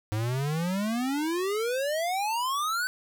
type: exponential sweep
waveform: square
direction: up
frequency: 103.9 to 1530 Hz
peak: -27 dBFS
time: 0.12-2.87 s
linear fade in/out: 0 ms
effects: none